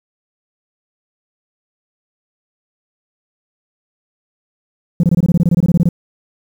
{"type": "tone bursts", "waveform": "sine", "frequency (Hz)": 171.4, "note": "F3", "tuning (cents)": -32, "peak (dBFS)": -5, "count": 16, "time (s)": [5, 5.889], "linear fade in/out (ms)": 2, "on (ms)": 34, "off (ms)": 23, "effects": ["tanh soft clip ceiling -7 dBFS", "7-bit"]}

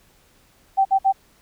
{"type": "tone bursts", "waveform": "sine", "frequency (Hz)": 776, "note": "G5", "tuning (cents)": -18, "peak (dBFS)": -13, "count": 3, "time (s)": [0.77, 1.126], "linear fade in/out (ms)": 20, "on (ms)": 82, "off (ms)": 55, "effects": ["pink hiss -57 dBFS RMS until 1.41 s"]}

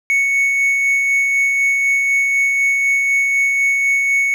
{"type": "tone with tremolo", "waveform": "triangle", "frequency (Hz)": 2217, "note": "C#7", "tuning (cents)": 0, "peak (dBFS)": -10, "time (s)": [0.1, 4.34], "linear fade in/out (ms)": 0, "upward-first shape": "sine", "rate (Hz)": 4, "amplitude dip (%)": 25, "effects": []}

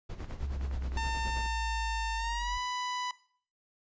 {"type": "noise with tremolo", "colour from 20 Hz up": "brown", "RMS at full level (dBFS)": -38, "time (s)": [0.09, 1.47], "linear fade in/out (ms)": 10, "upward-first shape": "sine", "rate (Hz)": 9.5, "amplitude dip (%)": 70}
{"type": "clicks", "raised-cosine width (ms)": 0.5, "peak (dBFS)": -33, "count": 8, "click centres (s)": [0.205, 0.244, 0.31, 0.612, 0.652, 0.713, 0.823, 0.92]}
{"type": "linear sweep", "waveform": "sine", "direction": "down", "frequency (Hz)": [69.7, 46.52], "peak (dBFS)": -33, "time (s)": [0.4, 2.58], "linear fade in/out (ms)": 10}
{"type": "tone with pitch glide", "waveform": "sawtooth", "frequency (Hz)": [900, 992.9], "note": ["A5", "B5"], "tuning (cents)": [39, 9], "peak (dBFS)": -29, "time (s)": [0.97, 3.11], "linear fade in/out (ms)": 2, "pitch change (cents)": 170, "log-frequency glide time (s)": [2.16, 2.57]}
{"effects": ["noise-tail reverb RT60 0.5 s tail -18 dB re dry", "resampled to 16000 Hz"]}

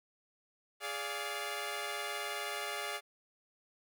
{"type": "chord", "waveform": "10% pulse", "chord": "D diminished", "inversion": "second", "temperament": "equal with one note detuned", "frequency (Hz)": [415.3, 578.9, 698.5], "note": ["Ab4", "D5", "F5"], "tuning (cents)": [0, -25, 0], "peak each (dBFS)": -33, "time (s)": [0.8, 3.01], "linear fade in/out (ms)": 50, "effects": []}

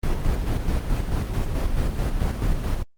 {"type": "noise with tremolo", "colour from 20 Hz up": "brown", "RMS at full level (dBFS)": -21, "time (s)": [0.03, 2.83], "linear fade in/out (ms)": 5, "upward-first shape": "square", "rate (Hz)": 4.6, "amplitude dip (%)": 40, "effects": ["Opus 24 kbps"]}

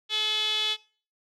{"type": "tone with band-pass filter", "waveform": "sawtooth", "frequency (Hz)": 429.3, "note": "A4", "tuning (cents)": -43, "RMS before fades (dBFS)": -27, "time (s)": [0.09, 0.77], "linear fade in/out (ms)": 50, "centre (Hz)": 3400, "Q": 7.1, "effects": ["noise-tail reverb RT60 0.4 s tail -19 dB re dry"]}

